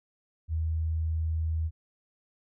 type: tone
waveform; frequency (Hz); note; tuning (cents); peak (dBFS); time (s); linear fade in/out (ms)
sine; 80.2; E2; -47; -26; 0.48-1.71; 50
effects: none